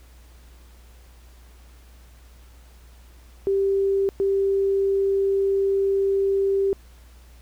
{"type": "tone bursts at uneven times", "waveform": "sine", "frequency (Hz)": 392.1, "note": "G4", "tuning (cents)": 0, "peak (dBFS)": -18, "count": 2, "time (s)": [[3.47, 4.09], [4.2, 6.73]], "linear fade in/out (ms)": 0, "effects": ["added 60 Hz sine -46 dBFS peak until 7.41 s", "pink hiss -56 dBFS RMS until 7.41 s"]}